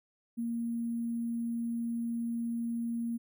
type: tone with sample-and-hold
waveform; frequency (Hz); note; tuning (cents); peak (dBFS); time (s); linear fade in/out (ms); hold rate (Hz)
sine; 233.1; A#3; 0; -31; 0.37-3.18; 20; 11025
effects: none